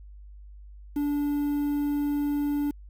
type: tone with quantisation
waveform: triangle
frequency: 290 Hz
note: D4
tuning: 22 cents flat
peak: -22 dBFS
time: 0.96-2.71 s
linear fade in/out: 5 ms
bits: 8
effects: added 50 Hz sine -43 dBFS peak until 2.89 s